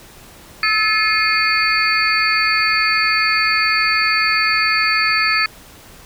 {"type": "tone cluster", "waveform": "sine", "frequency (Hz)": [1298, 1731, 2142, 2469, 4504], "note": ["E6", "A6", "C7", "D#7", "C#8"], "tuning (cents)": [-27, -29, 40, -14, 27], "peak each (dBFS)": -20, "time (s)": [0.63, 5.46], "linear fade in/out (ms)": 2, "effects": ["pink hiss -42 dBFS RMS until 6.05 s"]}